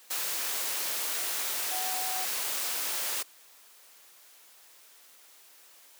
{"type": "tone in noise", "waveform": "sine", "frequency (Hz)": 747, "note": "F#5", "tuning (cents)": 16, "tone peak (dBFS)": -36, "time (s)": [1.71, 2.25], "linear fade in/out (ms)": 10, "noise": "white", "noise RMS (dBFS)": -32, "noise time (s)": [0.1, 3.23], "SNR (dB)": -7, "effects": ["white hiss -56 dBFS RMS until 5.99 s", "high-pass 400 Hz 12 dB/octave"]}